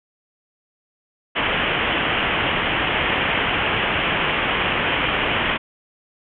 white low-pass noise, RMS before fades -21 dBFS, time 1.35-5.58 s, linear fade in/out 20 ms, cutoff 3200 Hz, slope 96 dB/octave, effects none

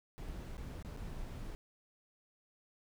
brown noise with dropouts, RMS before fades -44 dBFS, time 0.18-1.55 s, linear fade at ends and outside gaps 0 ms, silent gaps 0.283-0.286 / 0.57-0.579 / 0.826-0.848 / 0.964-0.972 s, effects none

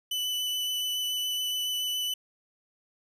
40% pulse tone with vibrato, 2990 Hz, F#7, 17 cents sharp, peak -27 dBFS, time 0.11-2.14 s, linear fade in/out 5 ms, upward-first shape sine, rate 7.1 Hz, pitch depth 10 cents each way, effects none

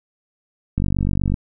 click train, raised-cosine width 5 ms, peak -8 dBFS, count 28, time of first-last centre 0.78-1.341 s, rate 48.1 Hz, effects none

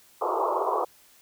white band-pass noise, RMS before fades -26 dBFS, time 0.21-0.85 s, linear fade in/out 10 ms, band 350 to 1200 Hz, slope 96 dB/octave, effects white hiss -57 dBFS RMS until 1.21 s

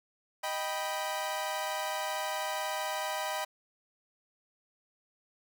sawtooth chord, Eb augmented, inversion none, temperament equal with one note detuned, 622.3 / 784 / 983.2 Hz, Eb5 / G5 / B5, 0 / 0 / -8 cents, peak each -33 dBFS, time 0.43-3.45 s, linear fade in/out 10 ms, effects none

